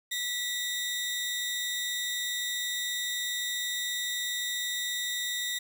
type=tone pair together; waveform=sawtooth; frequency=1958 / 3693 Hz; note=B6 / A#7; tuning=-15 / -17 cents; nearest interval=major seventh; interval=1098 cents; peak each=-31 / -29 dBFS; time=0.11-5.59 s; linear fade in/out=10 ms; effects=9-bit